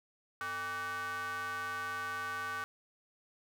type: ring-modulated tone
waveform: square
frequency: 176 Hz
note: F3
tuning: 14 cents sharp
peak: -34 dBFS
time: 0.41-2.64 s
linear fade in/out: 0 ms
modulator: 1330 Hz
effects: none